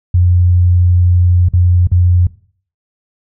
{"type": "tone with dropouts", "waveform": "sine", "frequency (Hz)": 88.8, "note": "F2", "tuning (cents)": 29, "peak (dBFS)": -6, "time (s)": [0.14, 2.27], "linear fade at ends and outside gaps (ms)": 5, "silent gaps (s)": [[1.487, 1.535], [1.872, 1.916]], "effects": ["noise-tail reverb RT60 0.5 s tail -19 dB re dry"]}